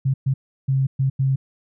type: tone bursts at uneven times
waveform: sine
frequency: 134.2 Hz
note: C3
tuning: 44 cents sharp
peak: -16 dBFS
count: 5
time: 0.05-0.14 / 0.26-0.34 / 0.68-0.87 / 0.99-1.1 / 1.19-1.36 s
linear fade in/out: 10 ms
effects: none